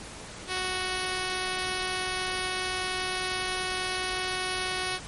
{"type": "tone", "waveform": "5% pulse", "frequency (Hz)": 370, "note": "F#4", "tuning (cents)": 0, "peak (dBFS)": -17, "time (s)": [0.47, 5], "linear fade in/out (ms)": 50, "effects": ["pink hiss -42 dBFS RMS until 5.07 s", "MP3 48 kbps"]}